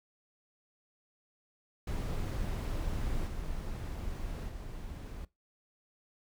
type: noise with level steps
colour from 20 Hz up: brown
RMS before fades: -34 / -38 / -42 dBFS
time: 1.87-5.25 s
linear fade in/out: 5 ms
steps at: 3.26 / 4.48 s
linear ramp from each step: 20 ms
effects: noise-tail reverb RT60 0.2 s tail -20 dB re dry